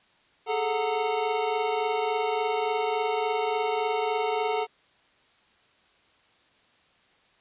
square tone cluster, 414.2 / 437.7 / 735 / 919 Hz, G#4 / A4 / F#5 / A#5, -5 / -9 / -12 / -25 cents, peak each -34 / -29 / -31 / -32 dBFS, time 0.46-4.67 s, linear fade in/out 50 ms, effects white hiss -62 dBFS RMS until 7.4 s + resampled to 8000 Hz

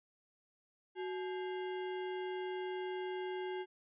sine tone with sample-and-hold, 370 Hz, F#4, in tune, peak -37 dBFS, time 0.95-3.66 s, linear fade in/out 50 ms, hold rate 1225 Hz, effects resampled to 8000 Hz

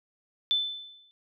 sine tone with exponential decay, 3520 Hz, A7, in tune, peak -20 dBFS, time 0.51-1.11 s, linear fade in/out 0 ms, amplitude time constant 130 ms, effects none

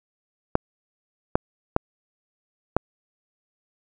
clicks, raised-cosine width 1 ms, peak -3 dBFS, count 4, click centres 0.554 / 1.355 / 1.764 / 2.766 s, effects none

